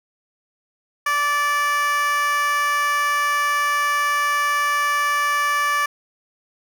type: tone with high-pass filter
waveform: 15% pulse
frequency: 582 Hz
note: D5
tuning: 16 cents flat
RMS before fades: -20 dBFS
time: 1.06-5.86 s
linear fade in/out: 5 ms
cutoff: 1300 Hz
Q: 3.1
effects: none